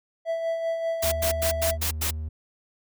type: tone with tremolo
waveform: triangle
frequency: 660 Hz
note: E5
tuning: 2 cents sharp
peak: -21 dBFS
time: 0.25-1.78 s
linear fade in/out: 50 ms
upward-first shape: sine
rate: 5.1 Hz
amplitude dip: 45%
type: noise bursts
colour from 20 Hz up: white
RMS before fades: -27 dBFS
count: 6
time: 1.02-2.11 s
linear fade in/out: 10 ms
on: 100 ms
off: 98 ms
type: tone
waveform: triangle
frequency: 77.78 Hz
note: D#2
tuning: in tune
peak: -27 dBFS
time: 1.03-2.29 s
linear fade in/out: 10 ms
effects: none